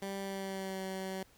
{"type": "tone with pitch glide", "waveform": "15% pulse", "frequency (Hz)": [196, 189.98], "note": ["G3", "F#3"], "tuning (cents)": [0, 46], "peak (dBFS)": -31, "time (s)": [0.02, 1.23], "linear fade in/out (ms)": 2, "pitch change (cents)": -54, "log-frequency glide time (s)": [0.19, 0.82], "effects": ["pink hiss -64 dBFS RMS until 1.37 s"]}